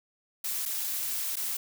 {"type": "noise with dropouts", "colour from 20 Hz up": "blue", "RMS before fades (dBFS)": -32, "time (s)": [0.44, 1.57], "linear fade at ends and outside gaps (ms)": 5, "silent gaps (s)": [[0.655, 0.658], [1.358, 1.367]], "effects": []}